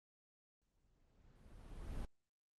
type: noise with exponential growth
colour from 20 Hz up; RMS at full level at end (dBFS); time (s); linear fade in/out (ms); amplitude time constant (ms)
brown; -43; 0.62-2.05; 1; 310
effects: Opus 24 kbps